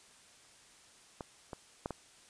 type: clicks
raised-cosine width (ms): 1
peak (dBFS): -26 / -27 / -21 / -24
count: 4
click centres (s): 1.208 / 1.532 / 1.859 / 1.907
effects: white hiss -60 dBFS RMS until 2.29 s + resampled to 22050 Hz